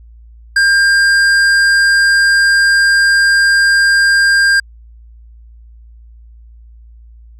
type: tone with hard clipping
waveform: sine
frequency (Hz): 1600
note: G6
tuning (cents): +35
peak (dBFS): -9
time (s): 0.56-4.6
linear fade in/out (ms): 5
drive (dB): 10
effects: added 57 Hz sine -36 dBFS peak until 7.39 s